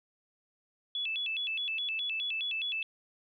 sine tone with vibrato, 2992 Hz, F#7, 19 cents sharp, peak -31 dBFS, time 0.95-2.83 s, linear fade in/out 2 ms, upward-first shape square, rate 4.8 Hz, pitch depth 220 cents each way, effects none

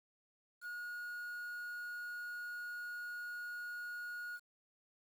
triangle tone with quantisation, 1444 Hz, F#6, 43 cents flat, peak -40 dBFS, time 0.61-4.4 s, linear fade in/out 50 ms, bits 10, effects none

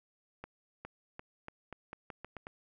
accelerating click train, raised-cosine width 0.5 ms, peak -28 dBFS, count 10, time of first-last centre 0.44-2.469 s, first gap 410 ms, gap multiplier 0.84, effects none

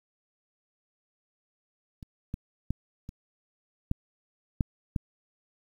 clicks, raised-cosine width 5 ms, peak -30 / -20 / -16 / -27 / -14 / -12 / -15 dBFS, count 7, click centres 2.028 / 2.341 / 2.706 / 3.091 / 3.914 / 4.608 / 4.962 s, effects 9-bit

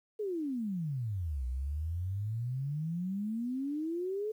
sine exponential two-way sweep, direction down then up, 440 to 60.9 to 440 Hz, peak -32 dBFS, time 0.19-4.32 s, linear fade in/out 10 ms, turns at 1.46 s, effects 11-bit

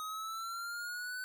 square linear sweep, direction up, 1254 to 1510 Hz, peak -39 dBFS, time 0-1.24 s, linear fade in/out 0 ms, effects none

